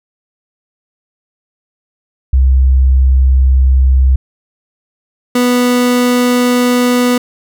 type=tone pair in turn; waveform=sine / 30% pulse; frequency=65.41 / 246.3 Hz; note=C2 / B3; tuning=0 / -5 cents; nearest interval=octave + major seventh; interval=2295 cents; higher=second; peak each=-5 / -6 dBFS; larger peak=first; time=2.33-4.16 / 5.35-7.18 s; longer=neither; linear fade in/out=5 ms; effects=none